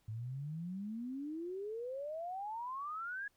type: exponential sweep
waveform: sine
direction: up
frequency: 105.8 to 1687 Hz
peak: -39 dBFS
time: 0.08-3.28 s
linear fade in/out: 5 ms
effects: pink hiss -75 dBFS RMS until 3.36 s